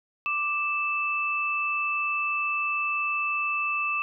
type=tone pair together; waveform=sine; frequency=1177.8 / 2637 Hz; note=D6 / E7; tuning=+5 / 0 cents; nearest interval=octave + major second; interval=1395 cents; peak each=-29 / -26 dBFS; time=0.26-4.02 s; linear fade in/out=0 ms; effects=none